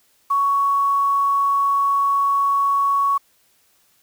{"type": "tone with quantisation", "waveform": "sine", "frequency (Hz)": 1116, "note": "C#6", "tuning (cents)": 11, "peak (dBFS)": -15, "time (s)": [0.3, 3.18], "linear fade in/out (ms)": 10, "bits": 7, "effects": ["white hiss -60 dBFS RMS until 4.02 s"]}